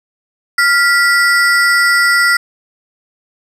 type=ring-modulated tone; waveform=square; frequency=1675 Hz; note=G#6; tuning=14 cents sharp; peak=-6 dBFS; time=0.58-2.37 s; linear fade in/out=5 ms; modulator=281 Hz; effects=low-pass 10000 Hz 12 dB/octave + 7-bit